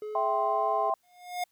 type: tone with vibrato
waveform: triangle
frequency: 422.9 Hz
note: G#4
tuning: 31 cents sharp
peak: -32 dBFS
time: 0.02-0.9 s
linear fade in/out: 2 ms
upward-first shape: sine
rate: 1.9 Hz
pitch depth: 16 cents each way
type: chord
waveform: sine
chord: C major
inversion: first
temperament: equal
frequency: 659.3 / 784 / 1046.5 Hz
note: E5 / G5 / C6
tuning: 0 / 0 / 0 cents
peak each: -29 dBFS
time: 0.15-0.94 s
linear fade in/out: 2 ms
type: tone with exponential growth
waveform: square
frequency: 716 Hz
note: F5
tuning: 43 cents sharp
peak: -27 dBFS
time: 1.03-1.44 s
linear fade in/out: 5 ms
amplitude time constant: 87 ms
effects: white hiss -72 dBFS RMS until 1.51 s